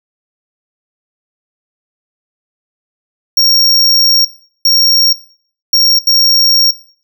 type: tone bursts at uneven times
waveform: square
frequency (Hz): 5560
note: F8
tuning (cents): -9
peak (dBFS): -6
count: 4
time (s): 3.37-4.25 / 4.65-5.13 / 5.73-5.99 / 6.07-6.71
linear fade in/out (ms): 5
effects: noise-tail reverb RT60 0.5 s tail -17 dB re dry